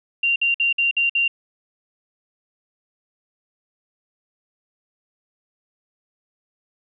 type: tone bursts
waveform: sine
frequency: 2771 Hz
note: F7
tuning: 14 cents flat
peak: -16 dBFS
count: 6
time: 0.23-1.28 s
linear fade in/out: 5 ms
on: 130 ms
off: 54 ms
effects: none